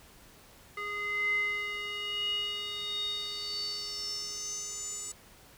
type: tone with band-pass filter sweep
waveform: square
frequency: 412.1 Hz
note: G#4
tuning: 13 cents flat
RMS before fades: -35 dBFS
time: 0.77-5.12 s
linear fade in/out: 5 ms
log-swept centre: 1700 to 7600 Hz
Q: 9.9
effects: pink hiss -56 dBFS RMS until 5.57 s

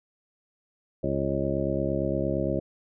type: harmonic tone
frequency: 68.7 Hz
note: C#2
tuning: 15 cents flat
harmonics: 1 / 2 / 3 / 4 / 5 / 6 / 8 / 9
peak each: -35 / -32 / -33 / -34 / -31 / -35 / -31 / -33 dBFS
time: 1.03-2.6 s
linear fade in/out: 10 ms
effects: none

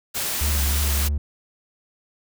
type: noise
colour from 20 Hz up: white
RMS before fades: -26 dBFS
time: 0.14-1.09 s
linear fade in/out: 20 ms
type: tone with vibrato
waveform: triangle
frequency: 71.5 Hz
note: D2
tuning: 46 cents flat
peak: -18 dBFS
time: 0.41-1.18 s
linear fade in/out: 5 ms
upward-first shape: sine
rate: 3.2 Hz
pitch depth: 38 cents each way
effects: none

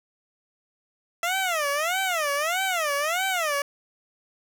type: tone with vibrato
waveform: 15% pulse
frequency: 660 Hz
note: E5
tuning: 2 cents sharp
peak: -17 dBFS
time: 1.23-3.62 s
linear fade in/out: 2 ms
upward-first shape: sine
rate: 1.6 Hz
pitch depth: 270 cents each way
effects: none

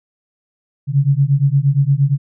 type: beating tone pair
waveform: sine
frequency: 135.4 / 144 Hz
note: C#3 / D3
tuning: -40 / -34 cents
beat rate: 8.6 Hz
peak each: -14 dBFS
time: 0.87-2.18 s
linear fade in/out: 50 ms
effects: none

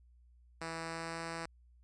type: tone with pitch glide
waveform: 5% pulse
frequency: 163.9 to 165.42 Hz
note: E3 to E3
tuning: -10 to +6 cents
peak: -28 dBFS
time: 0.61-1.46 s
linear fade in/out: 5 ms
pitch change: +16 cents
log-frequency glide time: 0.79-1.21 s
effects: added 60 Hz sine -60 dBFS peak until 1.83 s + resampled to 22050 Hz

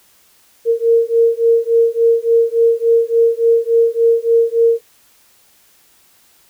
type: beating tone pair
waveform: sine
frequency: 459.8 / 463.3 Hz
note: A#4 / A#4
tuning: -24 / -11 cents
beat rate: 3.5 Hz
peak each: -13 dBFS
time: 0.65-4.81 s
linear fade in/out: 50 ms
effects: white hiss -52 dBFS RMS until 6.49 s

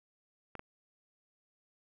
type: clicks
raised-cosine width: 0.5 ms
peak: -28 dBFS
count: 2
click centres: 0.553 / 0.594 s
effects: none

